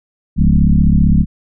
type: tone with frequency modulation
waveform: sine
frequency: 112.2 Hz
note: A2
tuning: 34 cents sharp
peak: -7 dBFS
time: 0.36-1.26 s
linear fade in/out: 50 ms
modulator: 35.3 Hz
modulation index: 3.1
effects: none